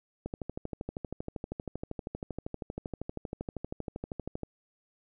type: click train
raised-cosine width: 2 ms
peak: -22 dBFS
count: 54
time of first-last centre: 0.26-4.433 s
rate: 12.7 Hz
effects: none